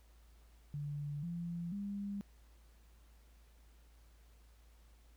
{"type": "tone with pitch steps", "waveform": "sine", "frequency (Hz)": [145.5, 171.04, 201.1], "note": ["D3", "F3", "G3"], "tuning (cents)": [-16, -36, 44], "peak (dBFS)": -38, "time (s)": [0.74, 2.21], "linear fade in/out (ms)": 0, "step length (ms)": 490, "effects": ["added 56 Hz sine -60 dBFS peak until 5.16 s", "pink hiss -71 dBFS RMS until 5.16 s"]}